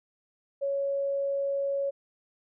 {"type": "tone", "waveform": "sine", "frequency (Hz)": 556, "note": "C#5", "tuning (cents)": 5, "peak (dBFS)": -26, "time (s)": [0.61, 1.91], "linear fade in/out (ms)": 20, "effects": []}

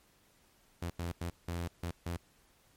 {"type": "tone bursts at uneven times", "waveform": "sawtooth", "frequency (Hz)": 86, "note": "F2", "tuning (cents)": -26, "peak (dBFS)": -31, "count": 6, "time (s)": [[0.82, 0.9], [0.99, 1.12], [1.21, 1.3], [1.48, 1.68], [1.83, 1.91], [2.06, 2.17]], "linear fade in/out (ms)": 5, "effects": ["pink hiss -67 dBFS RMS until 2.76 s", "MP3 64 kbps"]}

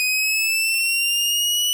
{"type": "linear sweep", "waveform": "sawtooth", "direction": "up", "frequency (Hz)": [2491, 2960], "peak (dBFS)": -15, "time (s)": [0, 1.73], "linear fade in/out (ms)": 0, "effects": []}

